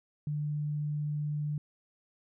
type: tone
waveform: sine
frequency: 148.7 Hz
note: D3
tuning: 22 cents sharp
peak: -30 dBFS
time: 0.27-1.58 s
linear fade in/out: 2 ms
effects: none